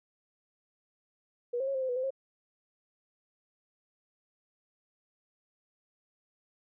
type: tone with pitch steps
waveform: sine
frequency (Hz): 483.2 / 534 / 548 / 526 / 519 / 491.4 / 515 / 537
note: B4 / C5 / C#5 / C5 / C5 / B4 / C5 / C5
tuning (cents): -38 / +35 / -20 / +9 / -14 / -9 / -28 / +45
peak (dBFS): -29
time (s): 1.53-2.106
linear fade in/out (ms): 10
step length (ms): 72
effects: none